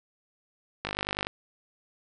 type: click train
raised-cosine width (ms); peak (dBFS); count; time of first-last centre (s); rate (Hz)
0.3; -14; 22; 0.85-1.269; 50.1
effects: none